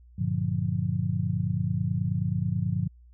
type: chord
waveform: sine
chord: G minor seventh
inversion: none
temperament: just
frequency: 98 / 117.6 / 147 / 176.4 Hz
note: G2 / Bb2 / D3 / F3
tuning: 0 / +16 / +2 / +18 cents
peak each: -30 dBFS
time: 0.18-2.88 s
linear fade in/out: 10 ms
effects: added 60 Hz sine -50 dBFS peak until 3.13 s